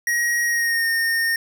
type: tone with pitch glide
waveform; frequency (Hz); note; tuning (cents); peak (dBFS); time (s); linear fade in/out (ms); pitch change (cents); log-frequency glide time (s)
square; 1893 to 1834.9; A#6 to A#6; +26 to -28; -19; 0.07-1.36; 2; -54; 0.45-0.87
effects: none